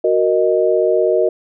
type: chord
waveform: sine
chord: D# minor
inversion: first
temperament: equal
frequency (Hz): 370 / 466.2 / 622.3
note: F#4 / A#4 / D#5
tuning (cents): 0 / 0 / 0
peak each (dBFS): -16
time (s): 0.04-1.29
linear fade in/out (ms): 5
effects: none